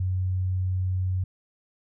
sine tone, 92.6 Hz, F#2, 2 cents sharp, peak -23 dBFS, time 0-1.24 s, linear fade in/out 5 ms, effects none

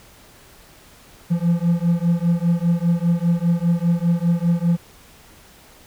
triangle beating tone pair, 168.6 / 173.6 Hz, E3 / F3, +39 / -10 cents, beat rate 5 Hz, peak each -17 dBFS, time 1.3-4.77 s, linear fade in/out 20 ms, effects pink hiss -48 dBFS RMS until 5.86 s

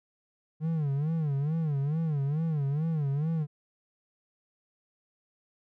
triangle tone with vibrato, 150.5 Hz, D3, 43 cents sharp, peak -24 dBFS, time 0.6-3.47 s, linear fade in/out 50 ms, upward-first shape sine, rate 2.3 Hz, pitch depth 160 cents each way, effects none

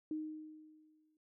sine tone with exponential decay, 310 Hz, D#4, 6 cents flat, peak -35 dBFS, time 0.11-1.17 s, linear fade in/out 2 ms, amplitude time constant 230 ms, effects none

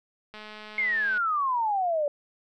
click train, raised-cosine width 0.3 ms, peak -27 dBFS, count 179, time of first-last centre 0.34-1.176 s, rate 213 Hz
sine exponential sweep, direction down, 2177 to 568 Hz, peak -23 dBFS, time 0.78-2.08 s, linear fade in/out 2 ms
effects none

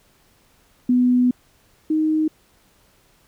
sine tone pair in turn, 248.3 / 311.8 Hz, B3 / D#4, +9 / +4 cents, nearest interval major third, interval 395 cents, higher second, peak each -13 / -16 dBFS, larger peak first, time 0.89-1.31 / 1.9-2.28 s, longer first, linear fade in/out 5 ms, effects pink hiss -58 dBFS RMS until 3.27 s

